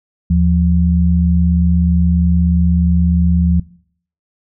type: tone pair together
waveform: sine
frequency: 77.78 / 174.61 Hz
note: D#2 / F3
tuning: 0 / 0 cents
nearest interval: octave + major second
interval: 1400 cents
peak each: -12 dBFS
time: 0.3-3.6 s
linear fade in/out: 5 ms
effects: noise-tail reverb RT60 0.6 s tail -22 dB re dry